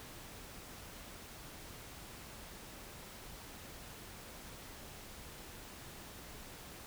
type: silence
effects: pink hiss -51 dBFS RMS until 6.86 s